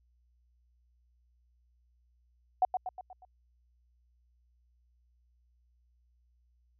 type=tone with echo; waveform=sine; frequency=740 Hz; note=F#5; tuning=in tune; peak=-21 dBFS; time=2.62-2.65 s; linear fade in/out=2 ms; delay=120 ms; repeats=5; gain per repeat=-6 dB; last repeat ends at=3.25 s; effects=added 60 Hz sine -66 dBFS peak until 6.79 s